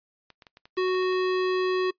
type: clicks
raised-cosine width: 0.2 ms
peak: -30 dBFS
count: 10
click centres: 0.303 / 0.422 / 0.468 / 0.571 / 0.655 / 0.769 / 0.883 / 0.948 / 1.026 / 1.126 s
type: tone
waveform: square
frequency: 370 Hz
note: F#4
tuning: in tune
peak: -23 dBFS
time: 0.77-1.91 s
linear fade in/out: 10 ms
effects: noise-tail reverb RT60 0.1 s tail -22 dB re dry + resampled to 11025 Hz